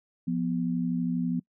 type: tone pair together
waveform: sine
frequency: 174.53 / 246.9 Hz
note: F3 / B3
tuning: -1 / 0 cents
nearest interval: tritone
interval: 601 cents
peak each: -28 dBFS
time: 0.27-1.4 s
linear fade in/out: 10 ms
effects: noise-tail reverb RT60 0.1 s tail -24 dB re dry